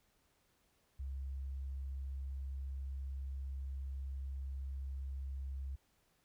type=tone; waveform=sine; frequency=67.4 Hz; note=C#2; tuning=48 cents flat; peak=-39 dBFS; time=0.99-5.76 s; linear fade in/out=10 ms; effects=pink hiss -75 dBFS RMS until 6.24 s